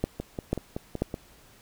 two click trains, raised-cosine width 2 ms, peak -18 / -11 dBFS, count 6 / 3, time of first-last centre 0.2-1.142 / 0.04-1.02 s, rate 5.31 / 2.04 Hz, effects pink hiss -56 dBFS RMS until 1.61 s

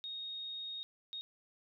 sine tone bursts at uneven times, 3729 Hz, A#7, in tune, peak -40 dBFS, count 2, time 0.04-0.83 / 1.13-1.21 s, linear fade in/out 0 ms, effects none

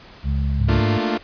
harmonic tone, 69.3 Hz, C#2, in tune, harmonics 1 / 2 / 3, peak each -19 / -25 / -29 dBFS, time 0.23-0.83 s, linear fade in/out 50 ms
sine tone, 104.1 Hz, G#2, 5 cents sharp, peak -18 dBFS, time 0.59-0.98 s, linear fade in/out 10 ms
sawtooth chord, Bb major seventh, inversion third, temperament equal with one note detuned, 220 / 233.1 / 296.6 / 349.2 Hz, A3 / Bb3 / D4 / F4, 0 / 0 / +17 / 0 cents, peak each -20 / -23 / -23 / -21 dBFS, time 0.68-1.18 s, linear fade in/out 10 ms
effects pink hiss -44 dBFS RMS until 1.23 s + resampled to 11025 Hz

